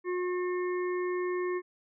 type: harmonic tone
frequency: 360 Hz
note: F#4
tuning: 47 cents flat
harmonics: 1 / 3 / 5 / 6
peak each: -29 / -39 / -43 / -45 dBFS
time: 0.04-1.62 s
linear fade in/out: 50 ms
effects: none